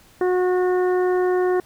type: harmonic tone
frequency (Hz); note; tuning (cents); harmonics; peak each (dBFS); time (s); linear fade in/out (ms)
364.4; F#4; -26; 1 / 2 / 3 / 4 / 5; -17 / -27 / -32 / -35 / -35; 0.21-1.6; 2
effects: pink hiss -52 dBFS RMS until 1.65 s